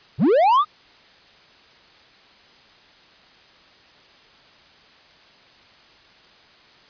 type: linear sweep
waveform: triangle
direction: up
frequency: 96 to 1266 Hz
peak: -11 dBFS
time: 0.18-0.65 s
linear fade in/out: 50 ms
effects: white hiss -51 dBFS RMS until 6.89 s + resampled to 11025 Hz